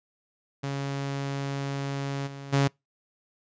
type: tone with level steps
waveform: sawtooth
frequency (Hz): 138.9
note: C#3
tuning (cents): +4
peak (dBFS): -25 / -34 / -16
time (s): 0.63-2.68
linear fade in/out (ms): 10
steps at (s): 2.26 / 2.52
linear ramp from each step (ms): 20
effects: noise-tail reverb RT60 0.2 s tail -26 dB re dry + resampled to 16000 Hz